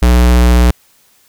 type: tone with vibrato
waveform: square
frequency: 60.7 Hz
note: B1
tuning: 29 cents flat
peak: -6 dBFS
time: 0.02-0.71 s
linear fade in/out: 5 ms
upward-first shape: sine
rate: 15 Hz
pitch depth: 11 cents each way
effects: white hiss -51 dBFS RMS until 1.28 s

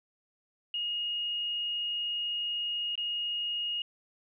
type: tone with dropouts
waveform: sine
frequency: 2866 Hz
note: F7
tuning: 44 cents sharp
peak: -30 dBFS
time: 0.74-3.82 s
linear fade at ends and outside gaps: 2 ms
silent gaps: 2.955-2.977 s
effects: none

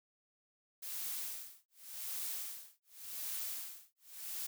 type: noise with tremolo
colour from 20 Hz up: blue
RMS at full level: -40 dBFS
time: 0.82-4.47 s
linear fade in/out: 10 ms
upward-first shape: sine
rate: 0.88 Hz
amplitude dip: 100%
effects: none

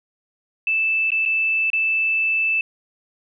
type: tone with dropouts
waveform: sine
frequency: 2637 Hz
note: E7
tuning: in tune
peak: -17 dBFS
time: 0.67-2.61 s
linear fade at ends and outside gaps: 2 ms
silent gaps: 1.105-1.118 / 1.253-1.259 / 1.702-1.732 s
effects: none

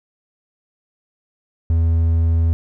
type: tone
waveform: triangle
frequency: 82.41 Hz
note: E2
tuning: in tune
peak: -11 dBFS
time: 1.7-2.53 s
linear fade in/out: 0 ms
effects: none

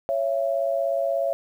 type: tone pair together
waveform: sine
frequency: 554.4 / 671.1 Hz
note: C#5 / E5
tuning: 0 / +31 cents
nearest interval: minor third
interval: 331 cents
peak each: -24 dBFS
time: 0.09-1.33 s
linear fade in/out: 0 ms
effects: 9-bit

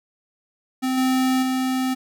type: tone with level steps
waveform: square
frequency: 259.1 Hz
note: C4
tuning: 17 cents flat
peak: -21 / -18 / -21 dBFS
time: 0.82-1.95 s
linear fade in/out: 20 ms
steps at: 0.97 / 1.42 s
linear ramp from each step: 10 ms
effects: none

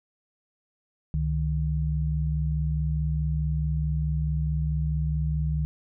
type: tone pair together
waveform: sine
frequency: 68.73 / 153.4 Hz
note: C#2 / D#3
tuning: -14 / -24 cents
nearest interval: octave + major second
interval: 1390 cents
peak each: -26 dBFS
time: 1.14-5.65 s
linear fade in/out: 0 ms
effects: none

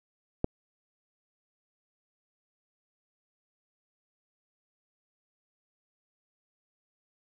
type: click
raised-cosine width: 2 ms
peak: -12 dBFS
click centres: 0.444 s
effects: none

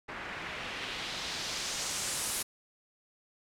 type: noise with low-pass filter sweep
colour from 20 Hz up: white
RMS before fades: -37 dBFS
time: 0.08-2.43 s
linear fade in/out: 10 ms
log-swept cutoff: 1600 to 11000 Hz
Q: 1.4
effects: none

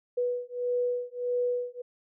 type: beating tone pair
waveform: sine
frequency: 489.8 / 491.4 Hz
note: B4 / B4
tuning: -14 / -9 cents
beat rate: 1.6 Hz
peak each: -30 dBFS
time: 0.17-1.82 s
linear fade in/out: 10 ms
effects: none

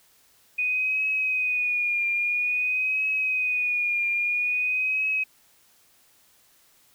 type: tone with vibrato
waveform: sine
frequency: 2478 Hz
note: D#7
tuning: 8 cents flat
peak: -22 dBFS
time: 0.58-5.24 s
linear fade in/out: 10 ms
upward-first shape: triangle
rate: 0.5 Hz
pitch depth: 58 cents each way
effects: white hiss -60 dBFS RMS until 6.94 s

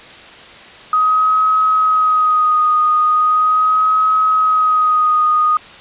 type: tone with vibrato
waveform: sine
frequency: 1255 Hz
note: D#6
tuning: 15 cents sharp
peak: -10 dBFS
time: 0.93-5.57 s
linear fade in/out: 2 ms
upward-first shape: sine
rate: 0.39 Hz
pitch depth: 26 cents each way
effects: white hiss -37 dBFS RMS until 5.8 s + resampled to 8000 Hz

